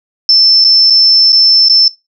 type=tone with dropouts; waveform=sine; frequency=5310 Hz; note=E8; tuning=12 cents sharp; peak=-3 dBFS; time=0.29-1.88 s; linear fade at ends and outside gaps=1 ms; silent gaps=0.641-0.647 / 0.9-0.905 / 1.321-1.328 / 1.685-1.697 s; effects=noise-tail reverb RT60 0.2 s tail -19 dB re dry